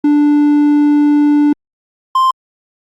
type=tone pair in turn; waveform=triangle; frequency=293.7 / 1046.6 Hz; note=D4 / C6; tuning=0 / 0 cents; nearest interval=octave + minor seventh; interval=2200 cents; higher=second; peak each=-5 / -6 dBFS; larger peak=first; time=0.04-1.53 / 2.15-2.31 s; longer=first; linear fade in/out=5 ms; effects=Opus 48 kbps